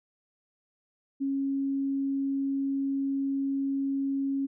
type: tone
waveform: sine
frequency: 274.1 Hz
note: C#4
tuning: 19 cents flat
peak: -26 dBFS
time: 1.2-4.47 s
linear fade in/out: 20 ms
effects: none